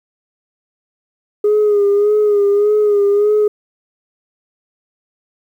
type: tone with vibrato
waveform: sine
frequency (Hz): 413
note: G#4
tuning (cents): -10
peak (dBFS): -8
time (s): 1.44-3.48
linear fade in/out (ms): 5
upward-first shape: sine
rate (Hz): 1.7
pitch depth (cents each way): 45
effects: tanh soft clip ceiling -7 dBFS + 8-bit